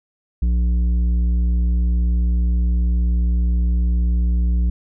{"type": "tone with tanh clipping", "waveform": "sine", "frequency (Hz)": 59.5, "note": "A#1", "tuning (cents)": 36, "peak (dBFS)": -16, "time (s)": [0.42, 4.7], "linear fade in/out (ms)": 5, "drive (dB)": 8, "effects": []}